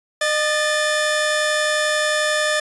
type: tone pair together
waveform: sawtooth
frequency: 608.4 / 1754 Hz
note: D#5 / A6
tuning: -39 / -6 cents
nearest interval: octave + tritone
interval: 1833 cents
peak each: -16 / -17 dBFS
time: 0.21-2.6 s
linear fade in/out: 5 ms
effects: resampled to 24000 Hz